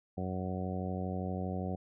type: harmonic tone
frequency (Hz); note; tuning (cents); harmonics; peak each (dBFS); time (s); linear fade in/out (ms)
92.5; F#2; 0; 1 / 2 / 3 / 4 / 5 / 6 / 7 / 8; -38 / -37 / -44 / -45 / -45 / -45 / -48 / -44; 0.17-1.76; 10
effects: none